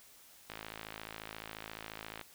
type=click train; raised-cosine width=0.3 ms; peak=-26 dBFS; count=94; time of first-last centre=0.5-2.213 s; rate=54.3 Hz; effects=white hiss -59 dBFS RMS until 2.34 s